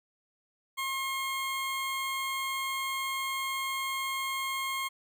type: tone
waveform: 20% pulse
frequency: 1074 Hz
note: C6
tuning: 45 cents sharp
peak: -26 dBFS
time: 0.77-4.89 s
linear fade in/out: 20 ms
effects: none